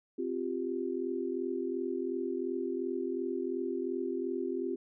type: chord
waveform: sine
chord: C suspended fourth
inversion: none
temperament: equal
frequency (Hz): 261.6 / 349.2 / 392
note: C4 / F4 / G4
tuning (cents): 0 / 0 / 0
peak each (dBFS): -37 / -35 / -36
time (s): 0.18-4.76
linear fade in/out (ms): 10
effects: none